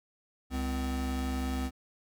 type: tone pair together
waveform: square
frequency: 68.03 / 256.2 Hz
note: C#2 / C4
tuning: -32 / -36 cents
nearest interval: octave + major seventh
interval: 2296 cents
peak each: -33 / -35 dBFS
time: 0.5-1.71 s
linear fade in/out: 50 ms
effects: none